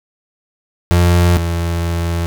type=tone pair in turn; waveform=35% pulse; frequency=87.31 / 84.78 Hz; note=F2 / E2; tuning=0 / +49 cents; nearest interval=minor second; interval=51 cents; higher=first; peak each=-7 / -14 dBFS; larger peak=first; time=0.91-1.37 / 1.37-2.26 s; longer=second; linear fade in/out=0 ms; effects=none